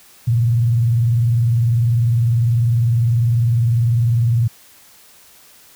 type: tone with vibrato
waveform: sine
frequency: 117.1 Hz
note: A#2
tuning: 8 cents sharp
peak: -12 dBFS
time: 0.27-4.48 s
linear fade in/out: 10 ms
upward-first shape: sine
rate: 20 Hz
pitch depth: 150 cents each way
effects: white hiss -47 dBFS RMS until 5.75 s